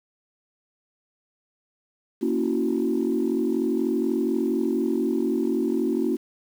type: chord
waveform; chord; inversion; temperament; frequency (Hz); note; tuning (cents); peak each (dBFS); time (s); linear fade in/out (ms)
sine; F# dominant seventh; first; equal; 233.1 / 277.2 / 329.6 / 370; A#3 / C#4 / E4 / F#4; 0 / 0 / 0 / 0; -26; 2.21-6.17; 20
effects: tanh soft clip ceiling -13 dBFS + 8-bit